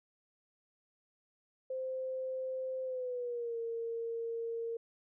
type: tone with pitch glide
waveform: sine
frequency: 520 to 460.6 Hz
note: C5 to A#4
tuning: -11 to -21 cents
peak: -35 dBFS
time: 1.7-4.77 s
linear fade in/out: 5 ms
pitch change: -210 cents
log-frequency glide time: 2.84-3.58 s
effects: none